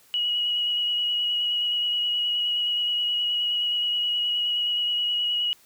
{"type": "tone with vibrato", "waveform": "sine", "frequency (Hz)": 2912, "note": "F#7", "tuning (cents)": -28, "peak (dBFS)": -22, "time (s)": [0.14, 5.53], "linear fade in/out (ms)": 0, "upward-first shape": "square", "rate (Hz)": 9.5, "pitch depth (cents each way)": 11, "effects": ["white hiss -57 dBFS RMS until 5.65 s"]}